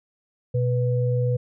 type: tone pair together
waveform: sine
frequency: 123.47 / 493.9 Hz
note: B2 / B4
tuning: 0 / 0 cents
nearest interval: 2 octaves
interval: 2400 cents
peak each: -20 / -26 dBFS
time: 0.54-1.37 s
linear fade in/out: 10 ms
effects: none

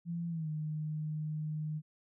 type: tone with pitch glide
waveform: sine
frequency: 169.6 to 153.74 Hz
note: E3 to D#3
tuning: +50 to -20 cents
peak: -34 dBFS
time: 0.05-1.82 s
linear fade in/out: 50 ms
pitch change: -170 cents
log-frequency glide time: 0.29-0.49 s
effects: none

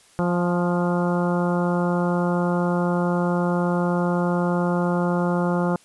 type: harmonic tone with a mistuned harmonic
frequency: 175.9 Hz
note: F3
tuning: 13 cents sharp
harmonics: 1 / 2 / 3 / 4 / 5 / 6 / 7 / 8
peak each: -21 / -27 / -27 / -32 / -31 / -34 / -34 / -35 dBFS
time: 0.19-5.76 s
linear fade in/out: 0 ms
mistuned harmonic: 5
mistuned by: -23 cents
effects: white hiss -54 dBFS RMS until 5.84 s + resampled to 24000 Hz

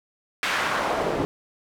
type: noise with band-pass filter sweep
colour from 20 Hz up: pink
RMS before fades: -25 dBFS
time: 0.43-1.25 s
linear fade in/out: 0 ms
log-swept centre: 2100 to 390 Hz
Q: 1.2
effects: none

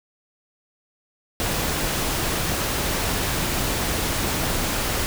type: noise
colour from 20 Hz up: pink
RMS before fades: -24 dBFS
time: 1.4-5.06 s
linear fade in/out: 0 ms
effects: none

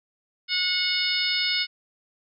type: harmonic tone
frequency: 730 Hz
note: F#5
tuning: 24 cents flat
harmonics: 2 / 3 / 4 / 5 / 6 / 7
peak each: -34 / -28 / -30 / -29 / -29 / -28 dBFS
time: 0.48-1.67 s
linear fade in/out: 50 ms
effects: none

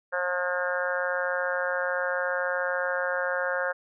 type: harmonic tone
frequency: 179.3 Hz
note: F3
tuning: 46 cents sharp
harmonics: 3 / 4 / 5 / 6 / 7 / 8 / 9 / 10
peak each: -29 / -38 / -38 / -38 / -39 / -32 / -31 / -40 dBFS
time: 0.12-3.73 s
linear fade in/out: 20 ms
effects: none

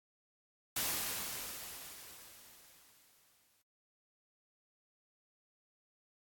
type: noise with exponential decay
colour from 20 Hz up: white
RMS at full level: -34 dBFS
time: 0.76-3.62 s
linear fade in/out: 5 ms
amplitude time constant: 620 ms
effects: noise-tail reverb RT60 0.2 s tail -24 dB re dry + AAC 64 kbps

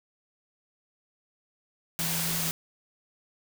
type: tone in noise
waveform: sine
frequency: 164.81 Hz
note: E3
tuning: in tune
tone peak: -34 dBFS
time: 1.99-2.51 s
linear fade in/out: 0 ms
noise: white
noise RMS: -30 dBFS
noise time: 1.99-2.51 s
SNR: -7 dB
effects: none

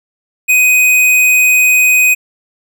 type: tone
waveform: square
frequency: 2500 Hz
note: D#7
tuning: 8 cents sharp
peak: -7 dBFS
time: 0.48-2.15 s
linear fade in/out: 20 ms
effects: none

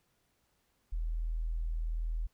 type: tone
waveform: sine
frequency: 40.64 Hz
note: E1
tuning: 24 cents flat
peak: -31 dBFS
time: 0.92-2.27 s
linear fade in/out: 10 ms
effects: pink hiss -75 dBFS RMS until 2.33 s

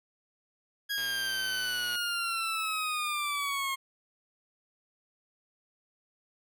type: linear sweep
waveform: 20% pulse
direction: down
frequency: 1650 to 1072 Hz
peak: -25 dBFS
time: 0.89-3.76 s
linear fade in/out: 20 ms
type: click train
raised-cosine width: 0.2 ms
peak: -26 dBFS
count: 118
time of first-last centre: 0.98-1.955 s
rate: 120 Hz
effects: none

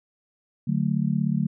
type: chord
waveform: sine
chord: D major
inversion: none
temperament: just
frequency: 146.83 / 183.54 / 220.2 Hz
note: D3 / F#3 / A3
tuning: 0 / -14 / +2 cents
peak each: -25 / -25 / -26 dBFS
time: 0.67-1.47 s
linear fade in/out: 10 ms
effects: none

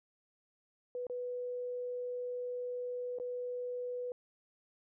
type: tone with dropouts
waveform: sine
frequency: 493.5 Hz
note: B4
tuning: 1 cent flat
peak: -36 dBFS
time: 0.95-4.12 s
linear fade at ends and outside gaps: 1 ms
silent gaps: 1.068-1.098 / 3.186-3.199 s
effects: none

